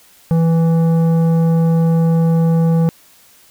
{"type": "tone with tanh clipping", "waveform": "sine", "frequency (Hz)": 164.81, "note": "E3", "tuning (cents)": 0, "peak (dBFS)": -12, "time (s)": [0.31, 2.89], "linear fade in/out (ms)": 0, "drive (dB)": 11, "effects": ["white hiss -48 dBFS RMS until 3.5 s"]}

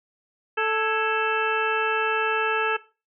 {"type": "harmonic tone with a mistuned harmonic", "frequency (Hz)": 440, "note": "A4", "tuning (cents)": 0, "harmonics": [1, 2, 3, 4, 5, 6, 7], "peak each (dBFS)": [-26, -29, -27, -27, -38, -29, -39], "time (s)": [0.57, 2.77], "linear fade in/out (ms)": 10, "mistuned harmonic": 4, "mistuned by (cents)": -100, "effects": ["noise-tail reverb RT60 0.3 s tail -17 dB re dry"]}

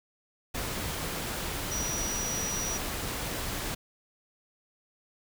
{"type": "tone in noise", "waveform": "sine", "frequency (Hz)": 5820, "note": "F#8", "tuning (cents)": -29, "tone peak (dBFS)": -32, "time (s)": [1.71, 2.78], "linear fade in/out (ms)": 10, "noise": "pink", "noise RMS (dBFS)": -34, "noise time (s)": [0.54, 3.75], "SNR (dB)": -1, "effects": []}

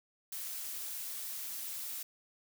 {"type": "noise", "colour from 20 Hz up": "blue", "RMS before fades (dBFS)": -41, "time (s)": [0.32, 2.03], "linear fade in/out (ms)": 5, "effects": []}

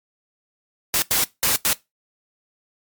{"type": "noise bursts at uneven times", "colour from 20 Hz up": "white", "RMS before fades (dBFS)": -19, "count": 4, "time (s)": [[0.94, 1.02], [1.11, 1.24], [1.43, 1.56], [1.65, 1.73]], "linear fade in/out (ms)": 0, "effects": ["noise-tail reverb RT60 0.2 s tail -20 dB re dry", "MP3 96 kbps"]}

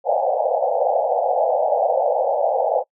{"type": "band-pass noise", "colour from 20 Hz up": "pink", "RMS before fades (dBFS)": -19, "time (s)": [0.04, 2.84], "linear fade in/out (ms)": 50, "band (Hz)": [500, 830], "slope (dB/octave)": 96, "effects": ["noise-tail reverb RT60 0.1 s tail -26 dB re dry"]}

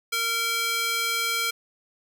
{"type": "tone with high-pass filter", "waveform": "square", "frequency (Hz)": 460, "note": "A#4", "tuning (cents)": -23, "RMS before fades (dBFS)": -26, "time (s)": [0.12, 1.51], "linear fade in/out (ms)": 10, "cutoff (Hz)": 1900, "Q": 1, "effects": []}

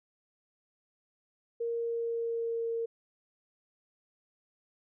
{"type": "tone with pitch glide", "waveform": "sine", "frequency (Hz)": [466.2, 459.8], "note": ["A#4", "A#4"], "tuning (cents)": [0, -24], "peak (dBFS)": -30, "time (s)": [1.6, 2.86], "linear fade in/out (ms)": 10, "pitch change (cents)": -24, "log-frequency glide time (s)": [1.73, 2.69], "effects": []}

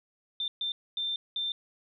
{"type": "tone bursts at uneven times", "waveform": "sine", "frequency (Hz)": 3578, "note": "A7", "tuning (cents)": 28, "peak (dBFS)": -29, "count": 4, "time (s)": [[0.4, 0.48], [0.61, 0.72], [0.97, 1.16], [1.36, 1.52]], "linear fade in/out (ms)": 2, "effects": []}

